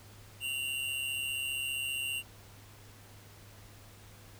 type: tone pair together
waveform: square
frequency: 2765 / 2900 Hz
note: F7 / F#7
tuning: -18 / -35 cents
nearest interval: minor second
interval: 83 cents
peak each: -35 / -39 dBFS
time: 0.4-2.23 s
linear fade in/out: 50 ms
effects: added 102 Hz sine -54 dBFS peak until 4.39 s + pink hiss -56 dBFS RMS until 4.39 s

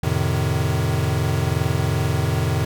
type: chord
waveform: square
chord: F dominant seventh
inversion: none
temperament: equal with one note detuned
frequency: 87.31 / 110 / 130.81 / 152.89 Hz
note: F2 / A2 / C3 / Eb3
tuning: 0 / 0 / 0 / -30 cents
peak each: -25 dBFS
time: 0.03-2.65 s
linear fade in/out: 5 ms
effects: none

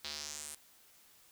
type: tone with band-pass filter sweep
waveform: square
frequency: 74.2 Hz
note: D2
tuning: 18 cents sharp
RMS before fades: -44 dBFS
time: 0.04-0.55 s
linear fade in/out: 5 ms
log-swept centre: 4100 to 9600 Hz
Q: 2.8
effects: white hiss -63 dBFS RMS until 1.31 s

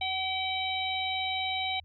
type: harmonic tone with a mistuned harmonic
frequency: 768 Hz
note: G5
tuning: 36 cents flat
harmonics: 1 / 3 / 4 / 5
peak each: -33 / -34 / -37 / -34 dBFS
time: 0.01-1.8 s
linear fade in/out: 5 ms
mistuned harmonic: 1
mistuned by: -35 cents
effects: added 81 Hz sine -52 dBFS peak until 1.84 s

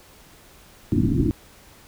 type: low-pass noise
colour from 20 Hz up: white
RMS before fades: -20 dBFS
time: 0.92-1.31 s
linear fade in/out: 0 ms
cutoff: 350 Hz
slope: 96 dB/octave
effects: pink hiss -50 dBFS RMS until 1.87 s

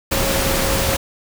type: tone in noise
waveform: sine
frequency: 542 Hz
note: C#5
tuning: 39 cents flat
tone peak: -24 dBFS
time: 0.11-0.97 s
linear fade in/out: 10 ms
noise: pink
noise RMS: -19 dBFS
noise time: 0.11-0.97 s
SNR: -8 dB
effects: none

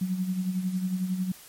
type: tone with tremolo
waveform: sine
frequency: 185 Hz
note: F#3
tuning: in tune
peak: -23 dBFS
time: 0.01-1.32 s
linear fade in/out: 5 ms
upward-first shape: sine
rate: 11 Hz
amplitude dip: 60%
effects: white hiss -49 dBFS RMS until 1.48 s + MP3 64 kbps

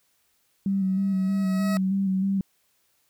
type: tone with vibrato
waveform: sine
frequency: 192.4 Hz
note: G3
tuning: 32 cents flat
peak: -21 dBFS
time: 0.66-2.41 s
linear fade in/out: 2 ms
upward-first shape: square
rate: 3.2 Hz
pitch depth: 28 cents each way
type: tone with exponential growth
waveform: 20% pulse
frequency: 641 Hz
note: E5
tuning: 49 cents flat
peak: -23 dBFS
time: 0.66-1.77 s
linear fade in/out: 0 ms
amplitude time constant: 240 ms
effects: white hiss -68 dBFS RMS until 3.09 s

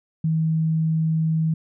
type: tone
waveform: sine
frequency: 160 Hz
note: D#3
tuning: 49 cents sharp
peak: -18 dBFS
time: 0.24-1.54 s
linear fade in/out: 5 ms
effects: none

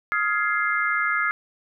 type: chord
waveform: sine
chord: F minor seventh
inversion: third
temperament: just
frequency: 1257.2 / 1396.9 / 1676.3 / 2095 Hz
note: Eb6 / F6 / Ab6 / C7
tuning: +18 / 0 / +16 / +2 cents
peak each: -26 dBFS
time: 0.12-1.31 s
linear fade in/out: 0 ms
effects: none

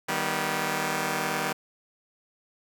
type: chord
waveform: 5% pulse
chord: Eb augmented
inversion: none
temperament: just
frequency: 155.56 / 194.45 / 243.1 Hz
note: Eb3 / G3 / B3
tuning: 0 / -14 / -27 cents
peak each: -20 dBFS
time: 0.08-1.53 s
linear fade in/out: 10 ms
effects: none

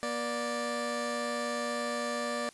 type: tone pair together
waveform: 20% pulse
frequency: 239.2 / 587.3 Hz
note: A#3 / D5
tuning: +45 / 0 cents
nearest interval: octave + major third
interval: 1555 cents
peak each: -31 / -28 dBFS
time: 0.03-2.49 s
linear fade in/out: 0 ms
effects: white hiss -57 dBFS RMS until 2.53 s + resampled to 24000 Hz

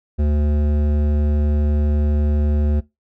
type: tone with hard clipping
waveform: triangle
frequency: 74 Hz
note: D2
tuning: 14 cents sharp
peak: -17 dBFS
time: 0.18-2.81 s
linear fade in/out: 20 ms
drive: 17 dB
effects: noise-tail reverb RT60 0.2 s tail -20 dB re dry

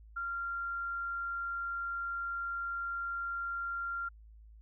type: tone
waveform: sine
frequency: 1385 Hz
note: F6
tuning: 15 cents flat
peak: -34 dBFS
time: 0.16-4.09 s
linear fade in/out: 10 ms
effects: added 54 Hz sine -52 dBFS peak until 4.61 s

